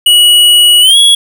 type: tone with pitch glide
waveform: square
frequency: 2925 to 3341 Hz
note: F#7 to G#7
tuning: -21 to +10 cents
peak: -3 dBFS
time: 0.06-1.15 s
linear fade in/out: 5 ms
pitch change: +231 cents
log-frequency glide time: 0.81-0.97 s
effects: none